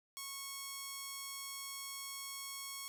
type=tone; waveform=5% pulse; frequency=1100 Hz; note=C#6; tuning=14 cents flat; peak=-31 dBFS; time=0.17-2.88 s; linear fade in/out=0 ms; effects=none